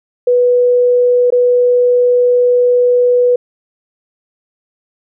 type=tone with dropouts; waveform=sine; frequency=491.5 Hz; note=B4; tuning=8 cents flat; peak=-7 dBFS; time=0.27-3.36 s; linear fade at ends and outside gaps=5 ms; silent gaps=1.304-1.322 s; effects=none